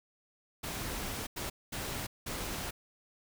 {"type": "noise bursts at uneven times", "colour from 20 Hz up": "pink", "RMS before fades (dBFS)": -38, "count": 4, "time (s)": [[0.63, 1.27], [1.36, 1.5], [1.72, 2.07], [2.26, 2.71]], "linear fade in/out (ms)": 10, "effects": []}